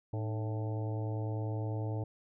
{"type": "harmonic tone with a mistuned harmonic", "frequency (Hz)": 109.6, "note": "A2", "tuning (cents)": -6, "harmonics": [1, 3, 4, 5, 6, 7, 8], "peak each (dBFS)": [-33, -43, -45, -47, -49, -50, -51], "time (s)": [0.13, 2.04], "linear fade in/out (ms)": 5, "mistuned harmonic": 3, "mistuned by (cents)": -100, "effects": []}